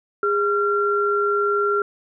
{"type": "tone pair together", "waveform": "sine", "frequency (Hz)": [408.2, 1373], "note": ["G#4", "F6"], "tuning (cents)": [-30, -30], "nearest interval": "octave + major sixth", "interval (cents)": 2100, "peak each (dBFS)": -20, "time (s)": [0.23, 1.82], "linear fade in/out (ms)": 2, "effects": []}